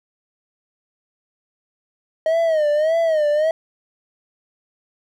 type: tone with vibrato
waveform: triangle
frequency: 627 Hz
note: D#5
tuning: 13 cents sharp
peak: -13 dBFS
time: 2.26-3.51 s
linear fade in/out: 2 ms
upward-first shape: sine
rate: 1.7 Hz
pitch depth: 110 cents each way
effects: none